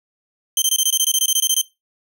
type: tone bursts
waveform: 15% pulse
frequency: 3126 Hz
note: G7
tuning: 6 cents flat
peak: -7 dBFS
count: 15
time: 0.57-1.614 s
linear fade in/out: 2 ms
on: 50 ms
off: 21 ms
effects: noise-tail reverb RT60 0.2 s tail -18 dB re dry